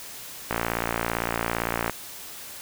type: click train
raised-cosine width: 0.5 ms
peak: -9 dBFS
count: 81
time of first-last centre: 0.51-1.896 s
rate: 57.7 Hz
effects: white hiss -40 dBFS RMS until 2.61 s